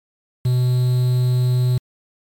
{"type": "tone with quantisation", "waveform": "triangle", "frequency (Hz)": 125.2, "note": "B2", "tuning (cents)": 24, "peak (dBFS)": -12, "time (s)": [0.45, 1.78], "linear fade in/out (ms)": 5, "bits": 6, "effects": ["MP3 96 kbps"]}